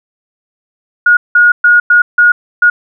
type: tone bursts at uneven times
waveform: sine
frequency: 1441 Hz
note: F#6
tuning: 46 cents flat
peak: -3 dBFS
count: 6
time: 1.06-1.17 / 1.35-1.52 / 1.64-1.8 / 1.9-2.02 / 2.18-2.32 / 2.62-2.7 s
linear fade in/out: 5 ms
effects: none